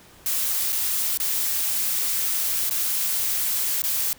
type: noise with dropouts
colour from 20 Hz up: blue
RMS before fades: -24 dBFS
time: 0.26-4.13 s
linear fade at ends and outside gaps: 1 ms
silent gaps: 0.723-0.727 / 1.174-1.2 / 2.696-2.709 / 3.82-3.838 s
effects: pink hiss -50 dBFS RMS until 4.18 s